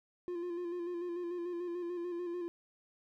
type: tone with vibrato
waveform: triangle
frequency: 349.2 Hz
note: F4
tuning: in tune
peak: -34 dBFS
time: 0.28-2.48 s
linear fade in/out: 0 ms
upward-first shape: square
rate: 6.8 Hz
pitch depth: 32 cents each way
effects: none